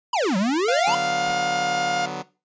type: exponential two-way sweep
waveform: square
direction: down then up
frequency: 1032 to 179.6 to 1032 Hz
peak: -20 dBFS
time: 0.13-0.95 s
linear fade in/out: 5 ms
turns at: 0.37 s
type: tone with pitch glide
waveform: sawtooth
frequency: 697 to 709.2 Hz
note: F5 to F5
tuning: -4 to +26 cents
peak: -18 dBFS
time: 0.68-2.06 s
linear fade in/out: 5 ms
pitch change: +30 cents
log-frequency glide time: 0.98-1.28 s
type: chord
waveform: 10% pulse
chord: B minor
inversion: first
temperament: just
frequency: 148.16 / 185.21 / 246.9 Hz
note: D3 / F#3 / B3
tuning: +16 / +2 / 0 cents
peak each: -26 / -24 / -27 dBFS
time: 0.86-2.23 s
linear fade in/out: 20 ms
type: noise with exponential growth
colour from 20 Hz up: pink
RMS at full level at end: -35 dBFS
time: 1.19-1.31 s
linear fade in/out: 1 ms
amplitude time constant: 25 ms
effects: noise-tail reverb RT60 0.3 s tail -18 dB re dry + resampled to 16000 Hz